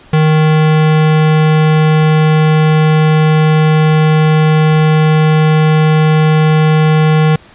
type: tone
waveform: square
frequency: 155.56 Hz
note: D#3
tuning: in tune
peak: -7 dBFS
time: 0.13-7.36 s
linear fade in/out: 5 ms
effects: pink hiss -41 dBFS RMS until 7.54 s + resampled to 8000 Hz